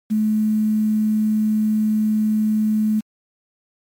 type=tone with quantisation; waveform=sine; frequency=215.2 Hz; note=A3; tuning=38 cents flat; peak=-15 dBFS; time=0.1-3.01 s; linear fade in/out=20 ms; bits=7; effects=MP3 96 kbps